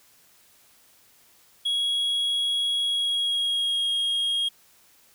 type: tone with pitch glide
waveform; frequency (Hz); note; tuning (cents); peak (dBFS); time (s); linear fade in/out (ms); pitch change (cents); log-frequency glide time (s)
triangle; 3322 to 3263; G#7 to G#7; 0 to -31; -21; 1.65-4.49; 10; -31; 2.83-3.92
effects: white hiss -58 dBFS RMS until 5.14 s